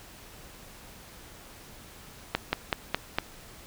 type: slowing click train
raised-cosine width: 0.3 ms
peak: -8 dBFS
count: 5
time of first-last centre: 2.35-3.185 s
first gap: 180 ms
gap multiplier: 1.1
effects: pink hiss -49 dBFS RMS until 3.66 s